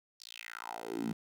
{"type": "tone with high-pass filter sweep", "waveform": "10% pulse", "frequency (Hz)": 57.1, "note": "A#1", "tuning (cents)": -35, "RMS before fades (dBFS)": -41, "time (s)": [0.2, 1.13], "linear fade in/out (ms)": 5, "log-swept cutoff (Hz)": [5100, 180], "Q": 4.5, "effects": []}